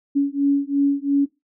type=beating tone pair; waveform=sine; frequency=279.8 / 282.7 Hz; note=C#4 / C#4; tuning=+16 / +34 cents; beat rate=2.9 Hz; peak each=-19 / -19 dBFS; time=0.15-1.26 s; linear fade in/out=20 ms; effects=noise-tail reverb RT60 0.2 s tail -17 dB re dry